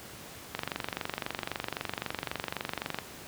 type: click train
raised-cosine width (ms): 0.3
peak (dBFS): -15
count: 59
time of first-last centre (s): 0.55-2.987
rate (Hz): 23.8
effects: pink hiss -46 dBFS RMS until 3.27 s + high-pass 80 Hz 12 dB/octave